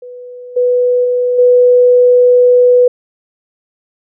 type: tone with level steps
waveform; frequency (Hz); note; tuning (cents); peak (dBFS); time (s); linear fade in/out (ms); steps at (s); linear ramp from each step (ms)
sine; 493.9; B4; 0; -27 / -8 / -10 / -4; 0.02-2.88; 5; 0.56 / 1.04 / 1.38; 10
effects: none